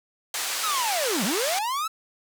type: band-pass noise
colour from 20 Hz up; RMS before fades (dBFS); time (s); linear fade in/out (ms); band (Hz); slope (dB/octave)
white; -29; 0.34-1.59; 2; 650 to 8400; 12
type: linear two-way sweep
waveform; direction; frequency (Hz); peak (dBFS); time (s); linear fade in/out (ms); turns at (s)
45% pulse; down then up; 1336 to 170 to 1336; -25; 0.63-1.88; 10; 1.24
effects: none